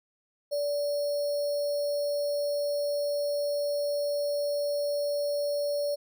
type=tone with sample-and-hold; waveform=sine; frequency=578 Hz; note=D5; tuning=28 cents flat; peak=-26 dBFS; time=0.51-5.96 s; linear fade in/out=20 ms; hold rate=4900 Hz; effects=none